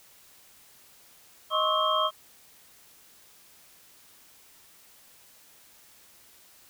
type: tone cluster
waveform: sine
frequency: 625 / 1061 / 1119 / 1293 / 3201 Hz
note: D#5 / C6 / C#6 / E6 / G7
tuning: +8 / +24 / +16 / -34 / +36 cents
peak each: -29 dBFS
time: 1.5-2.11 s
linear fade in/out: 50 ms
effects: white hiss -56 dBFS RMS until 6.69 s